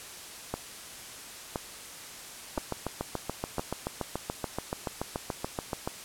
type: two click trains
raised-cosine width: 1 ms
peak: -16 / -16 dBFS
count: 4 / 24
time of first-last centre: 0.54-3.595 / 2.58-5.875 s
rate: 0.982 / 6.98 Hz
effects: white hiss -44 dBFS RMS until 6.04 s + low-pass 11000 Hz 12 dB/octave